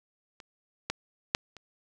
clicks, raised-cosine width 0.2 ms, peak -29 / -12 / -6 / -29 dBFS, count 4, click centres 0.402 / 0.9 / 1.349 / 1.567 s, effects none

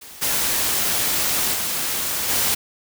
white noise with level steps, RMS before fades -40 / -21 / -24 / -20 dBFS, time 0.01-2.55 s, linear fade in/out 10 ms, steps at 0.21 / 1.53 / 2.28 s, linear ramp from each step 20 ms, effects none

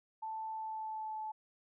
sine tone with pitch glide, 881 to 867.4 Hz, A5 to A5, +2 to -25 cents, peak -38 dBFS, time 0.22-1.32 s, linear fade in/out 10 ms, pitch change -27 cents, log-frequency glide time 0.49-1.2 s, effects none

